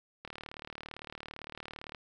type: click train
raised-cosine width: 0.3 ms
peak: -26 dBFS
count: 65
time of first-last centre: 0.25-1.948 s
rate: 37.7 Hz
effects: none